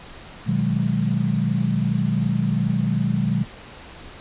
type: chord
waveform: sine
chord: G# minor seventh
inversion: first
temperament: equal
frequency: 123.47 / 155.56 / 185 / 207.7 Hz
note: B2 / D#3 / F#3 / G#3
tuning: 0 / 0 / 0 / 0 cents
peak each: -24 dBFS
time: 0.46-3.45 s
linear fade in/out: 20 ms
effects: pink hiss -41 dBFS RMS until 4.2 s + resampled to 8000 Hz